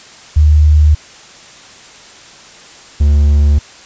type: tone pair in turn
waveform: sine / triangle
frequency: 75.7 / 72.72 Hz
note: D#2 / D2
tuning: -47 / -16 cents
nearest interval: minor second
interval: 69 cents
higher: first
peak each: -4 dBFS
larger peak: neither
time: 0.36-0.95 / 3-3.59 s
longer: neither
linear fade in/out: 10 ms
effects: white hiss -37 dBFS RMS until 3.85 s + resampled to 16000 Hz